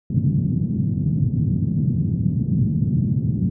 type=band-pass noise; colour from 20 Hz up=pink; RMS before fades=-20 dBFS; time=0.1-3.5 s; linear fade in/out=5 ms; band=110 to 200 Hz; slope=24 dB/octave; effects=none